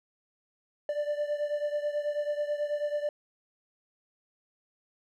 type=beating tone pair; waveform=triangle; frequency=587.3 / 596.5 Hz; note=D5 / D5; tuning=0 / +27 cents; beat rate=9.2 Hz; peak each=-28 / -32 dBFS; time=0.89-3.09 s; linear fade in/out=2 ms; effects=none